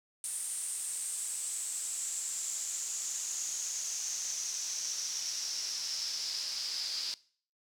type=noise with band-pass filter sweep; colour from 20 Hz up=pink; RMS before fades=-37 dBFS; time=0.24-7.14 s; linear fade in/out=0 ms; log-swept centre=9000 to 4800 Hz; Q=6.8; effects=noise-tail reverb RT60 0.5 s tail -21 dB re dry